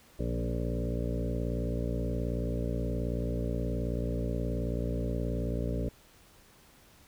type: harmonic tone with a mistuned harmonic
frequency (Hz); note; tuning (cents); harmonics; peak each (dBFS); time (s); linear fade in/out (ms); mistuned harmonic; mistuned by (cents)
58.7; A#1; +13; 1 / 2 / 3 / 4 / 5 / 7 / 8 / 9 / 10; -33 / -36 / -38 / -39 / -40 / -41 / -42 / -43 / -43; 0.19-5.89; 5; 2; +35
effects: pink hiss -59 dBFS RMS until 7.07 s